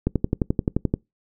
click train, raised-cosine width 3 ms, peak -7 dBFS, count 11, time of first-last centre 0.07-0.94 s, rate 11.5 Hz, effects noise-tail reverb RT60 0.2 s tail -25 dB re dry

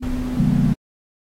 sine tone with tremolo, 251.2 Hz, B3, 30 cents sharp, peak -22 dBFS, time 0-0.71 s, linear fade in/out 50 ms, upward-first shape sine, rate 16 Hz, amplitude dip 35%
brown noise, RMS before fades -27 dBFS, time 0.02-0.74 s, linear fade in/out 10 ms
sine chord, C# diminished seventh, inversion none, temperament equal, 138.59 / 164.81 / 196 / 233.1 Hz, C#3 / E3 / G3 / Bb3, 0 / 0 / 0 / 0 cents, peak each -20 / -21 / -20 / -21 dBFS, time 0.37-0.74 s, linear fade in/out 5 ms
effects AAC 48 kbps

